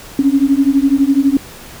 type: beating tone pair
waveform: sine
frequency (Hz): 270 / 282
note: C#4 / C#4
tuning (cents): -45 / +30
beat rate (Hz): 12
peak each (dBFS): -12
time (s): 0.19-1.37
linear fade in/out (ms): 2
effects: pink hiss -35 dBFS RMS until 1.8 s